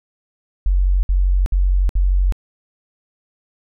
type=tone bursts; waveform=sine; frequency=46.18 Hz; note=F#1; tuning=3 cents flat; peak=-12 dBFS; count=4; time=0.66-2.323 s; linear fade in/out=0 ms; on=370 ms; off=61 ms; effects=none